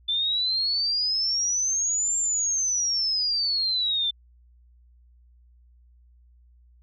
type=exponential two-way sweep; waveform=sine; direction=up then down; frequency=3520 to 7400 to 3520 Hz; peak=-22 dBFS; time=0.08-4.11 s; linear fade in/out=10 ms; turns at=2.17 s; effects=added 60 Hz sine -53 dBFS peak until 6.82 s